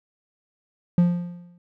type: tone with exponential decay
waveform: triangle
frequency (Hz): 174.9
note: F3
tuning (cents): +3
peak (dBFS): -10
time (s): 0.98-1.58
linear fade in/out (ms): 2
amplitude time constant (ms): 130
effects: none